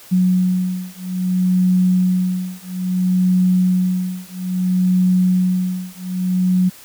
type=beating tone pair; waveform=sine; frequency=183 / 183.6 Hz; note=F#3 / F#3; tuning=-19 / -13 cents; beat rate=0.6 Hz; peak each=-17 dBFS; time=0.11-6.7 s; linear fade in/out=20 ms; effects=white hiss -42 dBFS RMS until 6.84 s